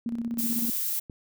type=tone with tremolo; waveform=sine; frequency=233.1 Hz; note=A#3; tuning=in tune; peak=-26 dBFS; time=0.06-0.7 s; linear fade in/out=2 ms; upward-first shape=square; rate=16 Hz; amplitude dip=55%
type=noise; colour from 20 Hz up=violet; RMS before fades=-29 dBFS; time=0.38-1 s; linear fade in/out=10 ms
type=click; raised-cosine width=3 ms; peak=-28 dBFS; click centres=1.098 s
effects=none